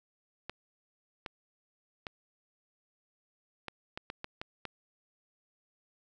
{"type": "clicks", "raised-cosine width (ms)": 0.3, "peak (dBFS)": -22, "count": 9, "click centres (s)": [0.496, 1.262, 2.068, 3.683, 3.975, 4.101, 4.244, 4.415, 4.653], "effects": []}